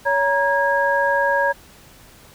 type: tone cluster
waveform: sine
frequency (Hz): 561 / 942 / 1641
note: C#5 / A#5 / G#6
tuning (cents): +21 / +18 / -21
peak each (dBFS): -20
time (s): 0.05-1.53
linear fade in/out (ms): 20
effects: pink hiss -47 dBFS RMS until 2.34 s